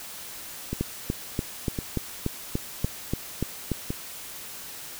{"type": "two click trains", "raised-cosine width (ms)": 3, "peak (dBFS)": [-15, -12], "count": [4, 11], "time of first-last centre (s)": [[0.73, 3.905], [0.81, 3.717]], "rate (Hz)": [0.945, 3.44], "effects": ["white hiss -40 dBFS RMS until 4.99 s"]}